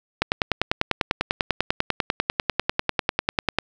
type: click train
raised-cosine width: 0.3 ms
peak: -3 dBFS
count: 35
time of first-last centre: 0.22-3.586 s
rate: 10.1 Hz
effects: none